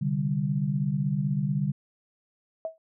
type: chord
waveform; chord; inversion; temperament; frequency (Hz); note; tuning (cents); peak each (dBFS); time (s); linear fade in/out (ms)
sine; C suspended second; none; equal; 130.81 / 146.83 / 196; C3 / D3 / G3; 0 / 0 / 0; -32 / -26 / -29; 0.01-1.72; 10
type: tone with exponential decay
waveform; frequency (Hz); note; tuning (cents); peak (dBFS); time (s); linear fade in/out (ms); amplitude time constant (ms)
sine; 646; E5; -35; -25; 2.65-2.78; 1; 27
effects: none